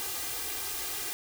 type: noise with comb filter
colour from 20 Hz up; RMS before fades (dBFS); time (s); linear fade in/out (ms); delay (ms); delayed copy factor
white; -35; 0-1.13; 0; 2.5; +0.9
effects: none